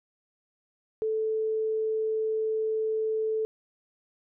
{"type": "tone", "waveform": "sine", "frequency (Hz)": 438.3, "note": "A4", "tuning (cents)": -7, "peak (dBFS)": -25, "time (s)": [1.02, 3.45], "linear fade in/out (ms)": 0, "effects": []}